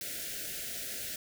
white band-stop noise, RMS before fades -39 dBFS, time 0.01-1.16 s, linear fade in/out 2 ms, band 710 to 1400 Hz, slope 96 dB/octave, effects none

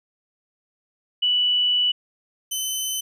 sine / 15% pulse tone pair in turn, 2960 / 3045 Hz, F#7 / F#7, 0 / +49 cents, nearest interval unison, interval 49 cents, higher second, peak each -17 dBFS, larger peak neither, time 1.22-1.92 / 2.51-3.01 s, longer first, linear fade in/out 10 ms, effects none

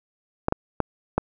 clicks, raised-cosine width 1 ms, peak -6 dBFS, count 4, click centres 0.484 / 0.524 / 0.803 / 1.18 s, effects none

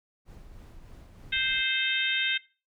brown noise with tremolo, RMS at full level -46 dBFS, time 0.25-1.64 s, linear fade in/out 50 ms, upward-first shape triangle, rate 3.2 Hz, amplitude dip 40%
harmonic tone, 523.3 Hz, C5, in tune, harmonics 3 / 4 / 5 / 6 / 7, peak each -31 / -31 / -31 / -31 / -31 dBFS, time 1.32-2.38 s, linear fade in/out 10 ms
effects noise-tail reverb RT60 0.3 s tail -18 dB re dry

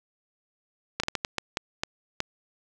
slowing click train, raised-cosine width 0.2 ms, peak -9 dBFS, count 9, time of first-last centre 1-2.204 s, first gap 35 ms, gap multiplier 1.4, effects none

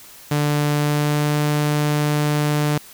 sawtooth tone with pitch glide, 147.4 to 148.68 Hz, D3 to D3, +7 to +22 cents, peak -13 dBFS, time 0.31-2.78 s, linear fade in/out 5 ms, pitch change +15 cents, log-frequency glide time 0.75-1.38 s, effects white hiss -43 dBFS RMS until 2.93 s

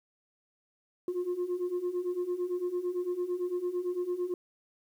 sine beating tone pair, 351.7 / 360.6 Hz, F4 / F#4, +12 / -45 cents, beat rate 8.9 Hz, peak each -33 / -30 dBFS, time 1.08-4.34 s, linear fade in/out 2 ms, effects tanh soft clip ceiling -26 dBFS + 10-bit

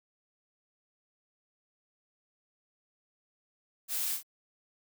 blue noise with echo, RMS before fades -33 dBFS, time 3.88-4.19 s, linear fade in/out 50 ms, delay 42 ms, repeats 1, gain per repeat -8 dB, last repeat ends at 4.232 s, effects none

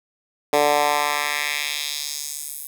10% pulse tone with high-pass filter sweep, 146.83 Hz, D3, in tune, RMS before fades -23 dBFS, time 0.53-2.67 s, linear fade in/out 2 ms, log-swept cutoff 480 to 12000 Hz, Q 1.5, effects none

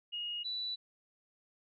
sine tone pair in turn, 2870 / 3960 Hz, F7 / B7, +47 / +4 cents, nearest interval tritone, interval 557 cents, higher second, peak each -36 / -35 dBFS, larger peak second, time 0.12-0.44 / 0.44-0.76 s, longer neither, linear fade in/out 20 ms, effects none

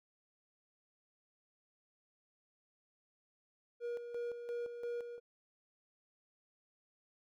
triangle tone with tremolo, 476.7 Hz, A#4, 39 cents sharp, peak -35 dBFS, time 3.8-5.2 s, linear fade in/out 50 ms, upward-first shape square, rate 2.9 Hz, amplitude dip 55%, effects none

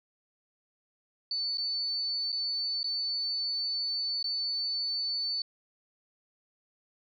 sine tone with dropouts, 4497 Hz, C#8, 24 cents sharp, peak -29 dBFS, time 1.31-5.42 s, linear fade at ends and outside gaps 2 ms, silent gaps 1.573-1.581 / 2.32-2.326 / 2.831-2.842 / 4.228-4.242 s, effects none

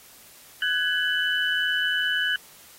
sine tone cluster, 1503 / 1666 / 2988 Hz, F#6 / G#6 / F#7, +27 / +5 / +16 cents, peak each -26 dBFS, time 0.62-2.36 s, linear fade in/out 2 ms, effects white hiss -50 dBFS RMS until 2.78 s + AAC 48 kbps

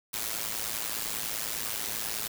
white noise with amplitude modulation, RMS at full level -30 dBFS, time 0.13-2.28 s, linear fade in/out 10 ms, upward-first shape sine, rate 110 Hz, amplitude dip 80%, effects none

